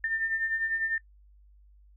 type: beating tone pair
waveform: sine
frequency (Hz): 1791 / 1801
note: A6 / A6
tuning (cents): +30 / +40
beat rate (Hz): 10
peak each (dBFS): -35 / -28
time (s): 0.04-0.98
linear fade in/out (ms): 2
effects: noise-tail reverb RT60 0.1 s tail -23 dB re dry + added 50 Hz sine -54 dBFS peak until 1.96 s